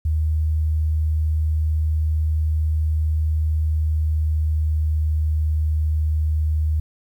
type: tone with pitch glide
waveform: sine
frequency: 77.78 to 77.24 Hz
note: D#2 to D#2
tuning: 0 to -12 cents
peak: -17 dBFS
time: 0.05-6.8 s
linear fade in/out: 5 ms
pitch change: -12 cents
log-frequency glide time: 3.56-5 s
effects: 9-bit